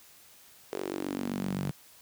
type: tone with high-pass filter sweep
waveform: sawtooth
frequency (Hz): 47.75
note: G1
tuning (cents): -45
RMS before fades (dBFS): -34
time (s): 0.72-1.71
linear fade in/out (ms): 0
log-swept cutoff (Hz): 420 to 150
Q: 4.1
effects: white hiss -56 dBFS RMS until 2.01 s